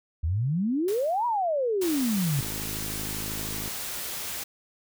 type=exponential two-way sweep; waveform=sine; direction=up then down; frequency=73.8 to 990 to 129.3 Hz; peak=-23 dBFS; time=0.23-2.41 s; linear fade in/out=10 ms; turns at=1.26 s
type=noise with exponential decay; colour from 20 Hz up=white; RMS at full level=-38 dBFS; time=0.88-1.44 s; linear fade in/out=2 ms; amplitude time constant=120 ms
type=noise; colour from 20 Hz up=white; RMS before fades=-34 dBFS; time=1.81-4.44 s; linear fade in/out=10 ms
type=click train; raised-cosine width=3 ms; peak=-25 dBFS; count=69; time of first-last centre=2.39-3.678 s; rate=52.8 Hz
effects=none